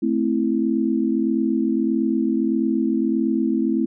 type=chord; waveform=sine; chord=A minor; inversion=none; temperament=equal; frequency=220 / 261.6 / 329.6 Hz; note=A3 / C4 / E4; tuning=0 / 0 / 0 cents; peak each=-22 dBFS; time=0.02-3.86 s; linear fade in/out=10 ms; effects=none